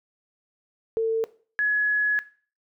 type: tone pair in turn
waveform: sine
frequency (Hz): 449 / 1689.8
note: A4 / G#6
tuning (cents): +35 / +30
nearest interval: octave + major seventh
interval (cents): 2295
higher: second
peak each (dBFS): -20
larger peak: neither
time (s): 0.97-1.24 / 1.59-2.19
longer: second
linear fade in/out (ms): 0
effects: noise-tail reverb RT60 0.4 s tail -17 dB re dry